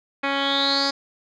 10% pulse tone with low-pass filter sweep, 277.2 Hz, C#4, in tune, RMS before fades -22 dBFS, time 0.23-0.91 s, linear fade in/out 10 ms, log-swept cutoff 2600 to 5100 Hz, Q 9.7, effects none

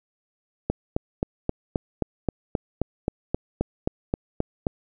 click train, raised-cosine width 2 ms, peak -9 dBFS, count 16, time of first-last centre 0.7-4.668 s, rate 3.78 Hz, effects none

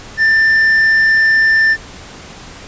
sine tone with hard clipping, 1782 Hz, A6, 22 cents sharp, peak -9 dBFS, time 0.17-1.77 s, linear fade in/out 50 ms, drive 3 dB, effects pink hiss -34 dBFS RMS until 2.67 s + resampled to 16000 Hz

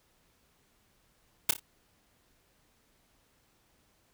white noise with echo, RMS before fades -23 dBFS, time 1.49-1.51 s, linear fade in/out 5 ms, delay 29 ms, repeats 3, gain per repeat -9 dB, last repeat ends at 1.597 s, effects pink hiss -69 dBFS RMS until 4.13 s

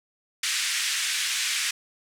pink band-pass noise, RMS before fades -27 dBFS, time 0.43-1.71 s, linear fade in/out 5 ms, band 1800 to 9500 Hz, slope 24 dB/octave, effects none

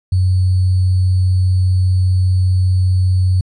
sine tone with sample-and-hold, 92.5 Hz, F#2, in tune, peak -10 dBFS, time 0.12-3.41 s, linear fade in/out 5 ms, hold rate 4410 Hz, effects resampled to 22050 Hz

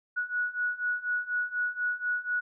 sine beating tone pair, 1463 / 1467.1 Hz, F#6 / F#6, -20 / -15 cents, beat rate 4.1 Hz, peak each -32 / -30 dBFS, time 0.16-2.41 s, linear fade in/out 20 ms, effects none

